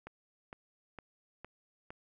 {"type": "click train", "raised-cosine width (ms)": 0.5, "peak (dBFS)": -30, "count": 5, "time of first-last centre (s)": [0.07, 1.905], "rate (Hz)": 2.18, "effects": []}